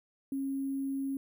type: tone with sample-and-hold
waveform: sine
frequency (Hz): 272.5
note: C#4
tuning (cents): -29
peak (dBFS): -31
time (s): 0.32-1.17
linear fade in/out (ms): 2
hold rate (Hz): 11025
effects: none